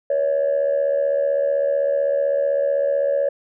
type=tone with amplitude modulation; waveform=sine; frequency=561 Hz; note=C#5; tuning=21 cents sharp; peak=-12 dBFS; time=0.1-3.29 s; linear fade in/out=5 ms; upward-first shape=sine; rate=75.8 Hz; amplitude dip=75%; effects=tanh soft clip ceiling -12 dBFS